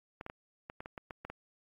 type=clicks; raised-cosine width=0.5 ms; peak=-27 dBFS; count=10; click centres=0.211 / 0.264 / 0.299 / 0.699 / 0.805 / 0.859 / 0.978 / 1.108 / 1.25 / 1.3 s; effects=AAC 32 kbps